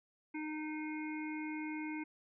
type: harmonic tone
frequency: 307.5 Hz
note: D#4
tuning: 20 cents flat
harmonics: 1 / 3 / 5 / 7 / 8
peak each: -39 / -49 / -54 / -47 / -53 dBFS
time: 0.34-2.04 s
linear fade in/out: 10 ms
effects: none